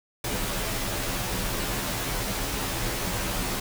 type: noise with comb filter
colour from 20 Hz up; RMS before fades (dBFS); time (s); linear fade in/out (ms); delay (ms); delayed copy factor
pink; -29; 0.24-3.6; 5; 13; -0.95
effects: none